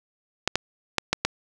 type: clicks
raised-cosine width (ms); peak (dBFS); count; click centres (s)
0.2; -3; 5; 0.476 / 0.556 / 0.983 / 1.13 / 1.25
effects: none

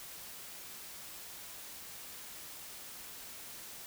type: silence
effects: white hiss -48 dBFS RMS until 3.86 s

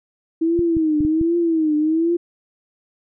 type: tone with vibrato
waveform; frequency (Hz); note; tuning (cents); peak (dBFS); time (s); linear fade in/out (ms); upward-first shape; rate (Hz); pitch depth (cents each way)
sine; 321.7; E4; -42; -15; 0.41-2.17; 10; triangle; 1.3; 130
type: clicks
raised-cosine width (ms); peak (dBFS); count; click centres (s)
5; -15; 5; 0.592 / 0.768 / 1.006 / 1.05 / 1.213
effects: none

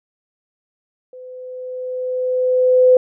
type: tone with level ramp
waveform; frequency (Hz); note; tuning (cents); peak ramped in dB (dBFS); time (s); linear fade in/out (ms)
sine; 507; B4; +45; -34 to -6; 1.13-2.97; 2
effects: none

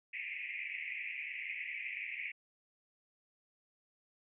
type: band-pass noise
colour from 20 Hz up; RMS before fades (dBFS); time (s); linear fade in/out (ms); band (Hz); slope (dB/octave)
pink; -42; 0.13-2.32; 10; 2000 to 2600; 96
effects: none

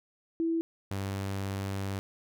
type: tone pair in turn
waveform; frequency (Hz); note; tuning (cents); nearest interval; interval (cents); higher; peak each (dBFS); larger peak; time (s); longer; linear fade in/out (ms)
sine / sawtooth; 329.6 / 97.79; E4 / G2; 0 / -4; octave + major sixth; 2104; first; -26 / -28; first; 0.4-0.61 / 0.91-1.99; second; 0
effects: none

